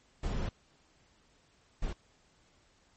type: noise bursts at uneven times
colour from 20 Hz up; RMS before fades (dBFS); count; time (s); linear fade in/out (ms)
brown; -33; 2; 0.23-0.49 / 1.82-1.93; 5
effects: pink hiss -67 dBFS RMS until 2.96 s + MP3 32 kbps